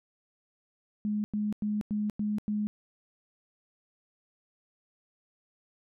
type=tone bursts; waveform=sine; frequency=209.8 Hz; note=G#3; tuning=18 cents sharp; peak=-27 dBFS; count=6; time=1.05-2.67 s; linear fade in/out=0 ms; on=190 ms; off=96 ms; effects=none